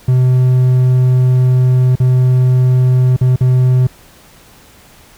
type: tone with dropouts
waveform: triangle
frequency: 127.3 Hz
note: C3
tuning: 47 cents flat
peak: -5 dBFS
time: 0.08-3.87 s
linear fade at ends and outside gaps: 5 ms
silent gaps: 1.956-2 / 3.165-3.211 / 3.361-3.408 s
effects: pink hiss -43 dBFS RMS until 5.17 s